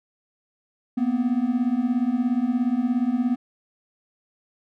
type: beating tone pair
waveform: triangle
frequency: 235.1 / 252.1 Hz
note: A#3 / B3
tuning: +15 / +36 cents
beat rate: 17 Hz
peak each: -22 / -20 dBFS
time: 0.97-3.36 s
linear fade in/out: 10 ms
effects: none